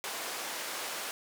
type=band-pass noise; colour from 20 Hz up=pink; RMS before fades=-38 dBFS; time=0.04-1.11 s; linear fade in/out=0 ms; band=570 to 15000 Hz; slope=12 dB/octave; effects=none